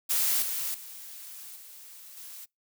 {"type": "noise with level steps", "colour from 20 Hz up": "blue", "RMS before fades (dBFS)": [-26, -32, -44, -48, -44], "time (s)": [0.09, 2.46], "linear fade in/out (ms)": 20, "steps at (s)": [0.42, 0.74, 1.56, 2.17], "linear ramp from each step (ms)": 5, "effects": ["noise-tail reverb RT60 0.2 s tail -26 dB re dry"]}